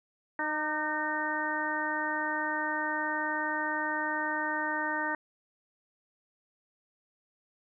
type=harmonic tone with a mistuned harmonic; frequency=306.5 Hz; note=D#4; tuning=26 cents flat; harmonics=1 / 2 / 3 / 4 / 5 / 6; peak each=-38 / -39 / -34 / -40 / -35 / -34 dBFS; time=0.39-5.15 s; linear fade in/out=2 ms; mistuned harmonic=4; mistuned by=-33 cents; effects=none